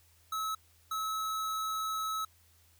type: tone bursts at uneven times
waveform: square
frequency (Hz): 1294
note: E6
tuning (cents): -32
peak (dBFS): -33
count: 2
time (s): 0.32-0.55 / 0.91-2.25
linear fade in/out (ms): 5
effects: added 83 Hz sine -65 dBFS peak until 2.79 s + white hiss -66 dBFS RMS until 2.79 s